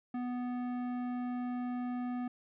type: tone with tanh clipping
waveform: triangle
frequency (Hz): 246.9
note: B3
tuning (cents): 0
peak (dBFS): -36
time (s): 0.14-2.28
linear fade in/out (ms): 5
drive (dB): 18
effects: none